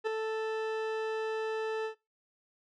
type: tone with ADSR envelope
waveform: 40% pulse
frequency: 440 Hz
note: A4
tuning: in tune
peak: -25 dBFS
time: 0.04-1.95 s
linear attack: 30 ms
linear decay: 6 ms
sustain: -5 dB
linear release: 100 ms
effects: noise-tail reverb RT60 0.2 s tail -19 dB re dry + low-pass 3000 Hz 12 dB/octave